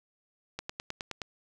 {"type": "click train", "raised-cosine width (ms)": 0.2, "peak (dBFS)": -18, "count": 7, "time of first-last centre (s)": [0.59, 1.218], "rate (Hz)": 9.56, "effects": []}